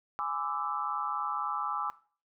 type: chord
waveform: sine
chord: E dominant seventh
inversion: first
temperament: equal with one note detuned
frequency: 830.6 / 1010.9 / 1174.7 / 1318.5 Hz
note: G#5 / B5 / D6 / E6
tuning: 0 / +40 / 0 / 0 cents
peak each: -37 / -39 / -34 / -36 dBFS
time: 0.19-1.9 s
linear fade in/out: 0 ms
effects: noise-tail reverb RT60 0.4 s tail -18 dB re dry